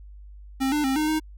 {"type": "tone with pitch steps", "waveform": "square", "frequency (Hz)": [266.6, 298.3, 266.4, 306.6, 311.7], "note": ["C4", "D4", "C4", "D#4", "D#4"], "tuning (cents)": [33, 27, 31, -25, 3], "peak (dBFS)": -22, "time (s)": [0.6, 1.2], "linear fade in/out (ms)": 20, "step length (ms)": 120, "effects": ["added 50 Hz sine -41 dBFS peak until 1.37 s"]}